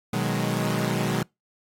sawtooth chord, G# minor seventh, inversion first, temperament equal, 123.47 / 155.56 / 185 / 207.7 Hz, B2 / D#3 / F#3 / G#3, 0 / 0 / 0 / 0 cents, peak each -25 dBFS, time 0.13-1.23 s, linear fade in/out 5 ms, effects noise-tail reverb RT60 0.2 s tail -26 dB re dry + AAC 48 kbps

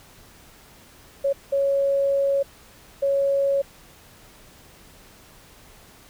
sine tone bursts at uneven times, 554.4 Hz, C#5, in tune, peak -18 dBFS, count 3, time 1.24-1.33 / 1.52-2.43 / 3.02-3.62 s, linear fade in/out 10 ms, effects pink hiss -50 dBFS RMS until 6.09 s

